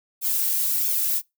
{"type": "noise with flanger", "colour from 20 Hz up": "violet", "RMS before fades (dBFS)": -23, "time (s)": [0.21, 1.22], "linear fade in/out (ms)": 50, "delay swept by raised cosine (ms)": [1, 3.1], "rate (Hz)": 1.5, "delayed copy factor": -0.9, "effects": ["noise-tail reverb RT60 0.2 s tail -24 dB re dry"]}